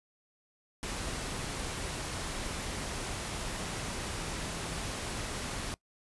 sine tone in noise, 164.81 Hz, E3, in tune, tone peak -45 dBFS, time 4.2-4.8 s, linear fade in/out 0 ms, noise pink, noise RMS -37 dBFS, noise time 0.83-5.74 s, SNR -11 dB, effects noise-tail reverb RT60 0.1 s tail -22 dB re dry + resampled to 24000 Hz

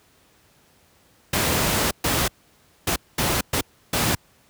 pink noise bursts at uneven times, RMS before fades -21 dBFS, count 6, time 1.33-1.91 / 2.04-2.28 / 2.87-2.96 / 3.18-3.41 / 3.53-3.61 / 3.93-4.15 s, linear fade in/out 5 ms, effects pink hiss -58 dBFS RMS until 4.49 s + high-pass 60 Hz 12 dB/octave

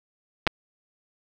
clicks, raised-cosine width 0.3 ms, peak -5 dBFS, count 2, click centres 0.468 / 0.474 s, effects none

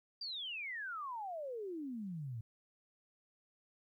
sine exponential sweep, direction down, 4799 to 107.2 Hz, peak -40 dBFS, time 0.21-2.41 s, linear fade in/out 5 ms, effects 13-bit

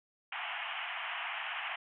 white band-pass noise, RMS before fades -39 dBFS, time 0.32-1.76 s, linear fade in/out 5 ms, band 670 to 3100 Hz, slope 96 dB/octave, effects none

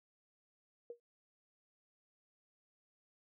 sine tone with exponential decay, 474.4 Hz, A#4, 30 cents sharp, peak -40 dBFS, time 0.9-1 s, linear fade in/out 2 ms, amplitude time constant 20 ms, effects none

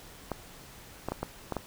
clicks, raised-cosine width 1 ms, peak -17 dBFS, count 6, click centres 0.317 / 1.086 / 1.12 / 1.23 / 1.523 / 1.567 s, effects pink hiss -50 dBFS RMS until 1.66 s

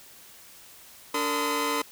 sawtooth tone cluster, 289.5 / 455.5 / 1022 / 1261 Hz, D4 / A#4 / C6 / D#6, -25 / -40 / -41 / +23 cents, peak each -28 / -27 / -25 / -30 dBFS, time 1.14-1.82 s, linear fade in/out 5 ms, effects white hiss -50 dBFS RMS until 1.91 s

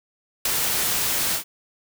white noise with ADSR envelope, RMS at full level -20 dBFS, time 0.45-1.44 s, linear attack 5 ms, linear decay 6 ms, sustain -3 dB, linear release 100 ms, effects none

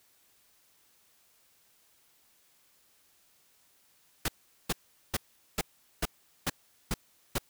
pink noise bursts, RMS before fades -29 dBFS, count 8, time 4.25-7.384 s, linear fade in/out 5 ms, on 33 ms, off 410 ms, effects white hiss -66 dBFS RMS until 7.49 s

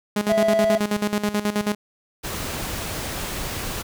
sawtooth tone with tremolo, 207.7 Hz, G#3, in tune, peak -15 dBFS, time 0.16-1.75 s, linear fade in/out 5 ms, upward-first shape square, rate 9.3 Hz, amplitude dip 75%
triangle tone, 659.3 Hz, E5, in tune, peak -15 dBFS, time 0.29-0.78 s, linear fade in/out 10 ms
pink noise, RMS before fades -29 dBFS, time 2.23-3.83 s, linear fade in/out 20 ms
effects none

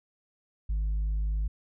sine tone, 51.91 Hz, G#1, in tune, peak -23 dBFS, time 0.69-1.48 s, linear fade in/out 10 ms, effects tanh soft clip ceiling -25 dBFS

